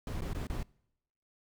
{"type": "noise with dropouts", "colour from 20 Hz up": "brown", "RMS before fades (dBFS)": -36, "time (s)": [0.07, 0.63], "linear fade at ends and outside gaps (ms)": 2, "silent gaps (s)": [[0.208, 0.219], [0.333, 0.347], [0.47, 0.498]], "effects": ["noise-tail reverb RT60 0.8 s tail -25 dB re dry"]}